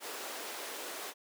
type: high-pass noise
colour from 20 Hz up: pink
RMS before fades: -42 dBFS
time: 0-1.14 s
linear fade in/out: 50 ms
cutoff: 350 Hz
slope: 24 dB/octave
effects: none